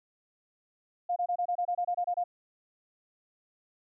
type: tone bursts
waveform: sine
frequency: 707 Hz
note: F5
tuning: 21 cents sharp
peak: -26 dBFS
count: 12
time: 1.09-2.24 s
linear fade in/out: 10 ms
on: 72 ms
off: 26 ms
effects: none